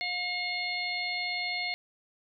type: harmonic tone with a mistuned harmonic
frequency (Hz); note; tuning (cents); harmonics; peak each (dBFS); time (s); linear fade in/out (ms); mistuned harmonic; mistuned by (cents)
713; F5; +36; 1 / 3 / 4 / 5 / 6; -39 / -32 / -44 / -41 / -36; 0.01-1.74; 0; 3; +15
effects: none